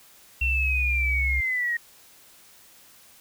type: linear sweep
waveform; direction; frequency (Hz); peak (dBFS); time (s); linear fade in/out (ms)
sine; down; 2725 to 1864.7; -23; 0.41-1.77; 5
type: tone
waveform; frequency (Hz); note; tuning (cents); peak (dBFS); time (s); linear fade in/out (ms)
sine; 65.41; C2; 0; -24; 0.41-1.41; 10
effects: white hiss -53 dBFS RMS until 3.2 s